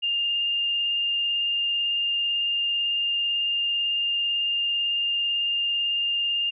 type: tone with vibrato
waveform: sine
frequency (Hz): 2811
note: F7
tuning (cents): +11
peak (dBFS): -22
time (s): 0.02-6.51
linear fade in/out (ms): 20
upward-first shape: triangle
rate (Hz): 18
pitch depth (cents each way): 15
effects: none